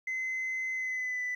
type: tone with pitch glide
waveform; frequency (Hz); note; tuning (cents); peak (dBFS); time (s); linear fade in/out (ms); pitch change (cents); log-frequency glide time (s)
sine; 2050 to 1991.6; C7 to B6; -36 to +14; -29; 0.07-1.35; 5; -50; 0.73-1.23
effects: tanh soft clip ceiling -29 dBFS + 11-bit